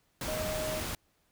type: tone in noise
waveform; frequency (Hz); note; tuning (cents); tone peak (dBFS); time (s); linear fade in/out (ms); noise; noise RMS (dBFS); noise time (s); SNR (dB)
sine; 622.3; D#5; 0; -34; 0.28-0.8; 2; pink; -36; 0.21-0.95; -1
effects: pink hiss -72 dBFS RMS until 1.31 s